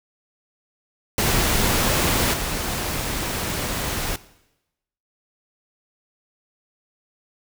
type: noise with level steps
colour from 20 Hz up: pink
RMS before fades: -20 / -26 dBFS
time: 1.18-4.16 s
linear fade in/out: 2 ms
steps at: 2.33 s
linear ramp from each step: 10 ms
effects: noise-tail reverb RT60 0.9 s tail -18 dB re dry